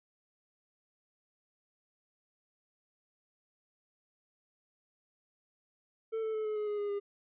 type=tone with pitch steps; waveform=triangle; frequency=446 / 439.9 / 433.8 / 427.8 / 421.9 / 416.1 / 410.4 / 404.8 Hz; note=A4 / A4 / A4 / A4 / G#4 / G#4 / G#4 / G#4; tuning=+23 / 0 / -25 / -49 / +27 / +3 / -21 / -44 cents; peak=-30 dBFS; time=6.12-7 s; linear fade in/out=20 ms; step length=110 ms; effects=resampled to 8000 Hz